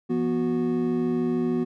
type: tone cluster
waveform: triangle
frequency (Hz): 170.3 / 243.8 / 368.6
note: F3 / B3 / F#4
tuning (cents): -43 / -22 / -7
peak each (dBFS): -29 / -22 / -25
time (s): 0.09-1.65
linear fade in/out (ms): 20
effects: none